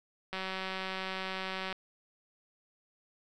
click train, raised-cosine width 0.3 ms, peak -21 dBFS, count 265, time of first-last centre 0.33-1.727 s, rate 189 Hz, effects none

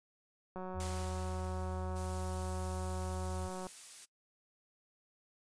click train, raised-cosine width 1 ms, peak -30 dBFS, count 576, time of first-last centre 0.56-3.668 s, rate 185 Hz
sine tone with pitch glide, 81.8 to 82.46 Hz, E2 to E2, -13 to +1 cents, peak -38 dBFS, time 0.73-3.5 s, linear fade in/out 50 ms, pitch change +14 cents, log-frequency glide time 1.93-3.3 s
white noise with exponential decay, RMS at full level -44 dBFS, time 0.8-3.15 s, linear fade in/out 1 ms, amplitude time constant 510 ms
blue noise, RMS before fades -48 dBFS, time 1.95-4.06 s, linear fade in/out 20 ms
effects noise-tail reverb RT60 0.1 s tail -21 dB re dry + resampled to 22050 Hz

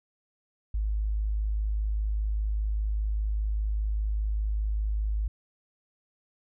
sine tone, 52.5 Hz, G#1, 19 cents sharp, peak -25 dBFS, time 0.74-5.28 s, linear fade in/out 5 ms, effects none

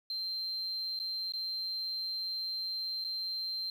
triangle tone with dropouts, 4141 Hz, C8, 19 cents flat, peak -31 dBFS, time 0.1-3.7 s, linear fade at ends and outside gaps 2 ms, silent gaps 0.991-0.999 / 1.322-1.336 / 3.041-3.047 s, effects tanh soft clip ceiling -31 dBFS + 10-bit

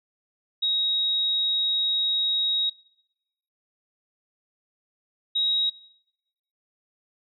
sine tone pair in turn, 3790 / 3805 Hz, A#7 / A#7, +28 / +35 cents, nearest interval unison, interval 7 cents, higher second, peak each -21 dBFS, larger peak neither, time 0.62-2.7 / 5.35-5.7 s, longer first, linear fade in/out 10 ms, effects noise-tail reverb RT60 0.9 s tail -22 dB re dry

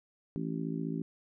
harmonic tone, 55 Hz, A1, in tune, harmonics 3 / 4 / 5 / 6 / 7, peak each -36 / -39 / -37 / -45 / -43 dBFS, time 0.36-1.02 s, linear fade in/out 0 ms, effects none

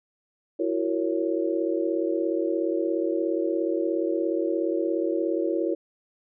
sine chord, F# dominant seventh, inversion third, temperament just, 333 / 370 / 462.5 / 555 Hz, E4 / F#4 / A#4 / C#5, +18 / 0 / -14 / +2 cents, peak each -26 / -29 / -30 / -30 dBFS, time 0.59-5.75 s, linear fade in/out 10 ms, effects none

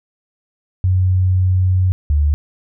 sine tone pair in turn, 92.5 / 73.58 Hz, F#2 / D2, 0 / +4 cents, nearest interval major third, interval 396 cents, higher first, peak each -11 dBFS, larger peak neither, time 0.84-1.92 / 2.1-2.34 s, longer first, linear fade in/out 0 ms, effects none

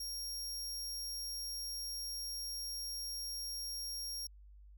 sawtooth tone, 5580 Hz, F8, 2 cents flat, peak -37 dBFS, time 0-4.27 s, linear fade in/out 5 ms, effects added 50 Hz sine -54 dBFS peak until 4.77 s

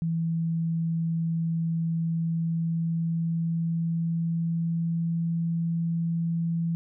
sine tone with pitch glide, 164.81 to 167.01 Hz, E3 to E3, 0 to +23 cents, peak -24 dBFS, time 0.02-6.75 s, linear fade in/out 0 ms, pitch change +23 cents, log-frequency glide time 1.95-5.21 s, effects none

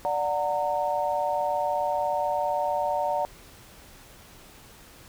sine chord, D augmented, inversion none, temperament just, 587.3 / 734.2 / 917.7 Hz, D5 / F#5 / A#5, 0 / -14 / -27 cents, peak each -28 dBFS, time 0.05-3.25 s, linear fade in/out 0 ms, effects pink hiss -50 dBFS RMS until 5.08 s

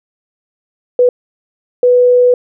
sine tone bursts at uneven times, 493.8 Hz, B4, in tune, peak -5 dBFS, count 2, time 0.99-1.09 / 1.83-2.34 s, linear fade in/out 2 ms, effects none

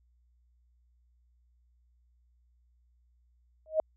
sine tone with exponential growth, 629 Hz, D#5, 19 cents sharp, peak -19 dBFS, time 3.66-3.8 s, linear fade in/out 1 ms, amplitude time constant 30 ms, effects added 60 Hz sine -64 dBFS peak until 3.96 s

